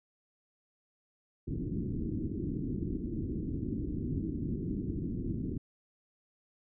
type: low-pass noise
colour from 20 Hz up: white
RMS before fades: -35 dBFS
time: 1.47-5.58 s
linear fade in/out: 10 ms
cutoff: 340 Hz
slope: 48 dB/octave
effects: none